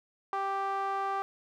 sawtooth tone with band-pass filter, 392 Hz, G4, in tune, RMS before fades -32 dBFS, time 0.33-1.22 s, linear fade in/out 0 ms, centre 990 Hz, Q 8.5, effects none

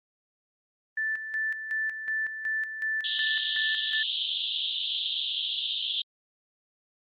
sine tone with tremolo, 1760 Hz, A6, in tune, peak -26 dBFS, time 0.97-4.03 s, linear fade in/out 5 ms, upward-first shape square, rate 2.7 Hz, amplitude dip 60%
pink band-pass noise, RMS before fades -31 dBFS, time 3.04-6.02 s, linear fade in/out 5 ms, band 3000 to 3800 Hz, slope 96 dB/octave
effects Opus 32 kbps

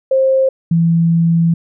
sine tone pair in turn, 530 / 166.94 Hz, C5 / E3, +22 / +22 cents, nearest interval octave + minor sixth, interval 2000 cents, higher first, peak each -9 dBFS, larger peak neither, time 0.11-0.49 / 0.71-1.54 s, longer second, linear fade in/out 5 ms, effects none

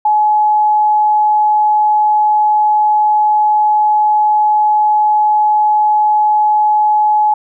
sine tone, 848 Hz, G#5, 36 cents sharp, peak -8 dBFS, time 0.05-7.34 s, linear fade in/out 5 ms, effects none

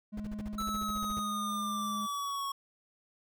triangle tone, 210 Hz, G#3, 19 cents sharp, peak -35 dBFS, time 0.12-2.07 s, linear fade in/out 20 ms
brown noise bursts, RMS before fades -41 dBFS, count 15, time 0.17-1.196 s, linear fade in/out 5 ms, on 32 ms, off 39 ms
square exponential sweep, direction down, 1318.5 to 1102 Hz, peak -34 dBFS, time 0.58-2.52 s, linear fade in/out 5 ms
effects none

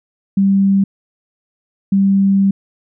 sine tone bursts at uneven times, 195.9 Hz, G3, 1 cent flat, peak -9 dBFS, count 2, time 0.37-0.84 / 1.92-2.51 s, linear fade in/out 5 ms, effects none

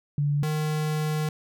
sine / square tone pair in turn, 144.9 / 153.52 Hz, D3 / D#3, -23 / -23 cents, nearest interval minor second, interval 100 cents, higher second, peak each -21 / -25 dBFS, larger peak first, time 0.18-0.43 / 0.43-1.29 s, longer second, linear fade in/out 2 ms, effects none

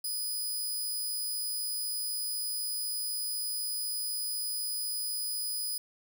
10% pulse tone, 4978 Hz, D#8, in tune, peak -25 dBFS, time 0.04-5.78 s, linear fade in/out 5 ms, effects none

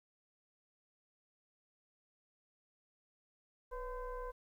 sine tone with frequency modulation, 494.3 Hz, B4, 1 cent sharp, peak -40 dBFS, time 3.71-4.32 s, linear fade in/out 20 ms, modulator 525 Hz, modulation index 1.2, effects 12-bit

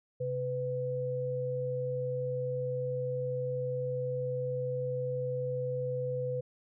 sine tone pair together, 132.2 / 500.3 Hz, C3 / B4, +18 / +22 cents, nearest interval octave + major seventh, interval 2304 cents, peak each -36 / -32 dBFS, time 0.2-6.41 s, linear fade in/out 10 ms, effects none

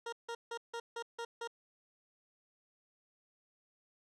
20% pulse tone bursts, 466.2 Hz, A#4, in tune, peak -34 dBFS, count 7, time 0.06-1.475 s, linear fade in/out 5 ms, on 65 ms, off 160 ms, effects low-pass 7000 Hz 12 dB/octave

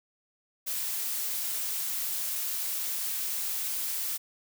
blue noise, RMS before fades -32 dBFS, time 0.66-4.18 s, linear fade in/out 20 ms, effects none

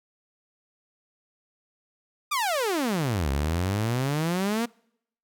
sawtooth exponential two-way sweep, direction down then up, 1244.5 to 66.5 to 240.9 Hz, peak -20 dBFS, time 2.31-4.66 s, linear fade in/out 10 ms, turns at 3.3 s, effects noise-tail reverb RT60 0.7 s tail -26 dB re dry

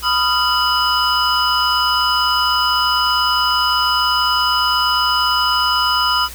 sine tone cluster, 995 / 1246 / 1386 / 2959 / 5040 Hz, B5 / D#6 / F6 / F#7 / D#8, +13 / +2 / -14 / -1 / +21 cents, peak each -20 dBFS, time 0.02-6.29 s, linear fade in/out 50 ms, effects added 60 Hz sine -35 dBFS peak until 6.34 s + white hiss -35 dBFS RMS until 6.34 s

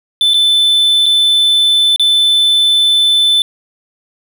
triangle tone with dropouts, 3520 Hz, A7, in tune, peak -6 dBFS, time 0.21-3.42 s, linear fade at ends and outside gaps 1 ms, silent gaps 0.336-0.342 / 1.059-1.063 / 1.961-1.996 s, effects 7-bit

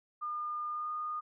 sine tone with pitch glide, 1211 to 1225.1 Hz, D#6 to D#6, -47 to -27 cents, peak -34 dBFS, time 0.21-1.21 s, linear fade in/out 20 ms, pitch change +20 cents, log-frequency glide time 0.7-0.9 s, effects none

